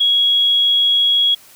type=tone; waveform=sine; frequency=3322 Hz; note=G#7; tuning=in tune; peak=-11 dBFS; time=0-1.35 s; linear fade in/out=10 ms; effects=white hiss -45 dBFS RMS until 1.55 s